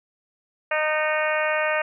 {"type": "harmonic tone with a mistuned harmonic", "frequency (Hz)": 307.5, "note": "D#4", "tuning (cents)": -20, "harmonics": [2, 3, 4, 5, 6, 7, 8, 9], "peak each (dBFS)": [-24, -31, -30, -29, -28, -32, -31, -35], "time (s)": [0.71, 1.82], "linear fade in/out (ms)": 5, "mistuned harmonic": 7, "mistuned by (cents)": 36, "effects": []}